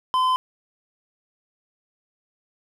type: tone with hard clipping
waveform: triangle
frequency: 1024 Hz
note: C6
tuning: 38 cents flat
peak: -19 dBFS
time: 0.14-0.36 s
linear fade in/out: 0 ms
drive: 10 dB
effects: none